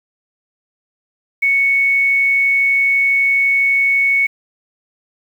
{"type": "tone", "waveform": "sine", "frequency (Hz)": 2217, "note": "C#7", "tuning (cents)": 0, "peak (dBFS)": -11, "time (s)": [1.42, 4.27], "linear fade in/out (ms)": 10, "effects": ["7-bit"]}